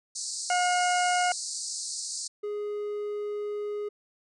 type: band-pass noise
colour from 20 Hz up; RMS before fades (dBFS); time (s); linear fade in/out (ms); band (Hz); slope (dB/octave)
white; -35; 0.15-2.28; 10; 4200 to 9000; 96
type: harmonic tone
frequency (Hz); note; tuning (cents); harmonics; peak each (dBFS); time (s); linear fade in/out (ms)
718; F5; +48; 1 / 2 / 3 / 4; -24 / -30 / -34 / -36; 0.5-1.32; 2
type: tone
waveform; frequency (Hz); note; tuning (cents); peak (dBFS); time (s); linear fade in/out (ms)
triangle; 415.3; G#4; 0; -28; 2.43-3.89; 10
effects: none